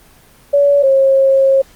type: tone pair in turn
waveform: sine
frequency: 569 / 539.5 Hz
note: C#5 / C#5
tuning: +45 / -47 cents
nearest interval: minor second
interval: 92 cents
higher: first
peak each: -7 dBFS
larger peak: neither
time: 0.53-0.83 / 0.83-1.62 s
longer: second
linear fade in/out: 10 ms
effects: pink hiss -46 dBFS RMS until 1.75 s + Opus 24 kbps